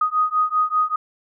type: beating tone pair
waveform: sine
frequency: 1244.5 / 1249.6 Hz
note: D#6 / D#6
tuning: 0 / +7 cents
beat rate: 5.1 Hz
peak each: -20 dBFS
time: 0.01-0.96 s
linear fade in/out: 5 ms
effects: none